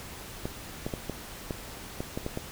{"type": "clicks", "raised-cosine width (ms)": 2, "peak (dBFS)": -18, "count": 9, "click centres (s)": [0.455, 0.865, 0.938, 1.097, 1.508, 2.005, 2.175, 2.264, 2.374], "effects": ["pink hiss -43 dBFS RMS until 2.51 s"]}